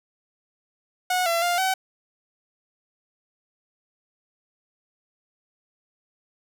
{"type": "tone with pitch steps", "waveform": "sawtooth", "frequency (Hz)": [731, 675, 701, 758], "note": ["F#5", "E5", "F5", "F#5"], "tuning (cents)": [-21, 41, 6, 42], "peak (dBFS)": -17, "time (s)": [1.1, 1.74], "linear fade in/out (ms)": 5, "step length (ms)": 160, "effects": []}